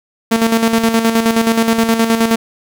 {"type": "tone with tremolo", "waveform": "sawtooth", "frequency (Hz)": 227, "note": "A#3", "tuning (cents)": -46, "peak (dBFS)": -5, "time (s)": [0.31, 2.36], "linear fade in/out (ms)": 10, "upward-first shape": "square", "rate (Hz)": 9.5, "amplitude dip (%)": 55, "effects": []}